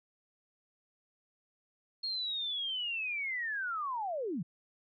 sine linear sweep, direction down, 4300 to 140.5 Hz, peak -33 dBFS, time 2.03-4.43 s, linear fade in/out 10 ms, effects none

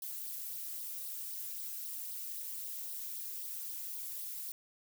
violet noise with flanger, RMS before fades -42 dBFS, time 0.02-4.52 s, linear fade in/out 2 ms, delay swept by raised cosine 0.2 to 2.5 ms, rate 3.8 Hz, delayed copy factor +0.8, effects none

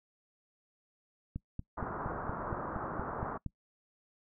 click train, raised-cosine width 5 ms, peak -25 dBFS, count 10, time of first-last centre 1.36-3.463 s, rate 4.28 Hz
white low-pass noise, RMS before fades -39 dBFS, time 1.77-3.38 s, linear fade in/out 10 ms, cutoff 1400 Hz, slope 48 dB/octave
effects noise-tail reverb RT60 0.1 s tail -22 dB re dry

